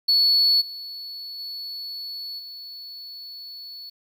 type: tone with level steps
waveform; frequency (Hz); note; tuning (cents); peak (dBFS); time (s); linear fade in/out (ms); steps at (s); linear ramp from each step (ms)
triangle; 4416; C#8; -7; -13 / -32 / -30 / -35; 0.08-3.9; 10; 0.6 / 1.38 / 2.38; 20
effects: tanh soft clip ceiling -11 dBFS + 9-bit